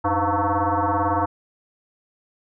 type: tone with frequency modulation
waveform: sine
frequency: 110 Hz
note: A2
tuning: in tune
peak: -18 dBFS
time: 0.04-1.26 s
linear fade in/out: 10 ms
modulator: 202 Hz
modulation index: 5.7
effects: none